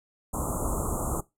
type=band-stop noise; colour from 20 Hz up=pink; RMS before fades=-29 dBFS; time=0.33-1.21 s; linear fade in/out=10 ms; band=1300 to 6900 Hz; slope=96 dB/octave; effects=noise-tail reverb RT60 0.2 s tail -19 dB re dry + low-pass 11000 Hz 12 dB/octave